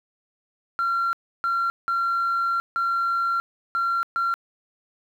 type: tone bursts at uneven times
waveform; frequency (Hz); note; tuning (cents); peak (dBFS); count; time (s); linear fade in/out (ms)
sine; 1371; F6; -32; -19; 6; 0.79-1.13 / 1.44-1.7 / 1.88-2.6 / 2.76-3.4 / 3.75-4.03 / 4.16-4.34; 0
effects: tanh soft clip ceiling -18 dBFS + 9-bit